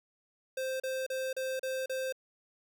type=tone bursts; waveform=square; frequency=523 Hz; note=C5; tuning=1 cent flat; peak=-33 dBFS; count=6; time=0.57-2.125 s; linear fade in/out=5 ms; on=230 ms; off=35 ms; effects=11-bit